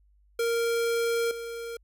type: tone with level steps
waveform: square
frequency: 465 Hz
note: A#4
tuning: 4 cents flat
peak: -25 / -35 dBFS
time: 0.39-1.77 s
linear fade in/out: 5 ms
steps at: 1.31 s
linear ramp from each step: 2 ms
effects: added 50 Hz sine -59 dBFS peak until 1.83 s